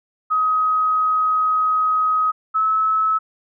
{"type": "tone pair in turn", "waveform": "sine", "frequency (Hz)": [1263, 1296.3], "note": ["D#6", "E6"], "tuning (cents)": [26, -29], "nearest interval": "unison", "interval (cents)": 45, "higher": "second", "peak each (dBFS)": -15, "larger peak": "neither", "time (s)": [[0.3, 2.32], [2.54, 3.19]], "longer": "first", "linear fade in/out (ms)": 20, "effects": []}